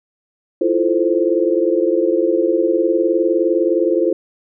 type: chord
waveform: sine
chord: F major seventh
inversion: third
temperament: equal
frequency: 329.6 / 349.2 / 440 / 523.3 Hz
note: E4 / F4 / A4 / C5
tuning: 0 / 0 / 0 / 0 cents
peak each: -19 / -17 / -20 / -19 dBFS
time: 0.61-4.13 s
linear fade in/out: 5 ms
effects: none